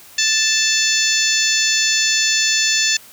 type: harmonic tone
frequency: 880 Hz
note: A5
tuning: in tune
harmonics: 2 / 3 / 4 / 5 / 6 / 7 / 8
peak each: -22 / -22 / -22 / -22 / -22 / -22 / -22 dBFS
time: 0.18-2.97 s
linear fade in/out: 5 ms
effects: white hiss -43 dBFS RMS until 3.12 s